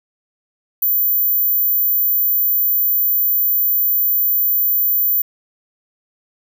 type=tone; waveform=sine; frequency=14270 Hz; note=A9; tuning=23 cents sharp; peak=-13 dBFS; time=0.82-5.22 s; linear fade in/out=5 ms; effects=none